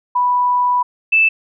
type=tone pair in turn; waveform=sine; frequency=986 / 2637 Hz; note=B5 / E7; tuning=-3 / 0 cents; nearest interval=octave + perfect fourth; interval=1703 cents; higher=second; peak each=-12 / -9 dBFS; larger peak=second; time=0.15-0.83 / 1.12-1.29 s; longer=first; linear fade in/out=10 ms; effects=none